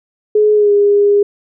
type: tone with pitch glide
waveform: sine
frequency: 423.2 to 407.8 Hz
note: G#4 to G#4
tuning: +33 to -32 cents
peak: -7 dBFS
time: 0.35-1.23 s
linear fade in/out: 5 ms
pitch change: -65 cents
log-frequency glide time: 0.54-0.72 s
effects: none